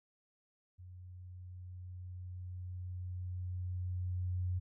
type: tone with level ramp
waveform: sine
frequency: 90.6 Hz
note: F#2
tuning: 36 cents flat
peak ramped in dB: -49 to -32 dBFS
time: 0.78-4.6 s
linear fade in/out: 20 ms
effects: none